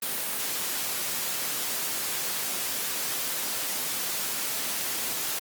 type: high-pass noise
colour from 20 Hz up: white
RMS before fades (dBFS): -30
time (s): 0.02-5.39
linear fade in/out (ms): 5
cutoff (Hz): 140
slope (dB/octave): 12
effects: Opus 32 kbps